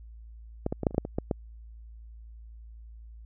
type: clicks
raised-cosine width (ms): 2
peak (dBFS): -14 / -16 / -17 / -8 / -29 / -19 / -9 / -20 / -14 / -13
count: 10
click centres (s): 0.664 / 0.725 / 0.833 / 0.868 / 0.909 / 0.946 / 0.981 / 1.051 / 1.185 / 1.312
effects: added 56 Hz sine -44 dBFS peak until 3.25 s